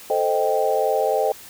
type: chord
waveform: sine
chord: A half-diminished seventh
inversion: none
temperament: equal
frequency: 440 / 523.3 / 622.3 / 784 Hz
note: A4 / C5 / Eb5 / G5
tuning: 0 / 0 / 0 / 0 cents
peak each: -23 dBFS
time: 0.1-1.32 s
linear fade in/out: 2 ms
effects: white hiss -42 dBFS RMS until 1.49 s